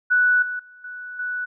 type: tone with level steps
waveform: sine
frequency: 1480 Hz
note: F#6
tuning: in tune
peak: -14 / -25 / -44 / -32 / -24 dBFS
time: 0.1-1.46 s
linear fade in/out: 20 ms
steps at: 0.42 / 0.59 / 0.84 / 1.19 s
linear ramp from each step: 5 ms
effects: none